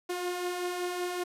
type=beating tone pair; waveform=sawtooth; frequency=352.5 / 357.8 Hz; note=F4 / F4; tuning=+16 / +42 cents; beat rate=5.3 Hz; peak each=-36 / -28 dBFS; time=0.09-1.24 s; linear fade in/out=10 ms; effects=resampled to 32000 Hz + 9-bit